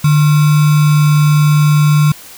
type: tone with sample-and-hold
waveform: sine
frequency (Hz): 149.9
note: D3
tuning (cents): +36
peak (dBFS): -6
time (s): 0.04-2.12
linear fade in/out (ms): 5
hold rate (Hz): 1225
effects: white hiss -35 dBFS RMS until 2.37 s